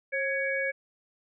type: tone cluster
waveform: sine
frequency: 541 / 1666 / 2248 Hz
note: C#5 / G#6 / C#7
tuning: -42 / +5 / +24 cents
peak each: -31 dBFS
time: 0.12-0.72 s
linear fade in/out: 20 ms
effects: none